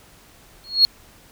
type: tone with exponential growth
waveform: sine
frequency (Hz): 4308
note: C8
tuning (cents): +50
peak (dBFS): -5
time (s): 0.64-0.85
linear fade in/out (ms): 0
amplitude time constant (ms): 44
effects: tanh soft clip ceiling -5 dBFS + pink hiss -50 dBFS RMS until 1.31 s